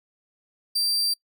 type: tone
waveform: 40% pulse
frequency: 4699 Hz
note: D8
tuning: in tune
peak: -20 dBFS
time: 0.75-1.14 s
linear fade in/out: 10 ms
effects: noise-tail reverb RT60 0.1 s tail -24 dB re dry